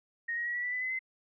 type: tone with pitch steps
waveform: sine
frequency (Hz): 1864.7 / 1890.7 / 1917.1 / 1943.9 / 1971 / 1998.5 / 2026 / 2055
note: A#6 / A#6 / A#6 / B6 / B6 / B6 / B6 / C7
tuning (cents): 0 / +24 / +48 / -28 / -4 / +20 / +44 / -32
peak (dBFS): -31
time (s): 0.28-0.992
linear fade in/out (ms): 10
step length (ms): 89
effects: none